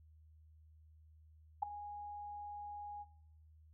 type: tone with ADSR envelope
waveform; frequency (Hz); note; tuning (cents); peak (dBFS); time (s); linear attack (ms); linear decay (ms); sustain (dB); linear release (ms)
sine; 825; G#5; -12; -28; 1.62-3.05; 10; 5; -17; 36
effects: noise-tail reverb RT60 0.7 s tail -17 dB re dry + added 78 Hz sine -60 dBFS peak until 3.73 s